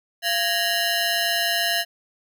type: ring-modulated tone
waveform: 15% pulse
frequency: 1174.7 Hz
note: D6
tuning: in tune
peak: -11 dBFS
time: 0.22-1.85 s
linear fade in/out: 50 ms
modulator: 487 Hz
effects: none